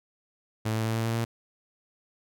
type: tone with pitch steps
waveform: sawtooth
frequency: 110 / 111.09 / 112.18 / 113.29 / 114.41 / 115.54 Hz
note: A2 / A2 / A2 / A#2 / A#2 / A#2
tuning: 0 / +17 / +34 / -49 / -32 / -15 cents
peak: -22 dBFS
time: 0.65-1.25 s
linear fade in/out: 10 ms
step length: 100 ms
effects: none